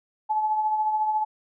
sine tone with tremolo, 860 Hz, A5, 40 cents flat, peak -19 dBFS, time 0.29-1.25 s, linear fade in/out 20 ms, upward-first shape triangle, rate 14 Hz, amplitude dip 50%, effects none

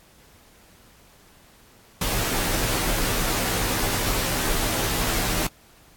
pink noise with comb filter, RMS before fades -24 dBFS, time 2.01-5.47 s, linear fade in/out 5 ms, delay 14 ms, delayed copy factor -1, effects pink hiss -54 dBFS RMS until 5.96 s + AAC 64 kbps

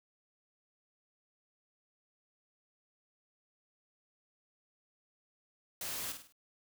white noise with echo, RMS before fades -40 dBFS, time 5.81-6.12 s, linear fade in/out 2 ms, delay 51 ms, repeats 4, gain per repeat -7 dB, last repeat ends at 6.324 s, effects none

